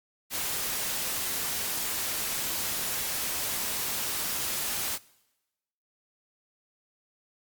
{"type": "noise", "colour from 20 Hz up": "white", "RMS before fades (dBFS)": -31, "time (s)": [0.3, 4.99], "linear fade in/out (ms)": 50, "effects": ["noise-tail reverb RT60 1.0 s tail -22 dB re dry", "Opus 48 kbps"]}